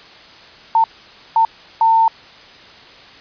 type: tone bursts at uneven times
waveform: sine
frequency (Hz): 900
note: A5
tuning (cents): +39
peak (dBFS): -9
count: 3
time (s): 0.75-0.84 / 1.36-1.45 / 1.81-2.08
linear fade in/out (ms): 2
effects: white hiss -41 dBFS RMS until 3.2 s + resampled to 11025 Hz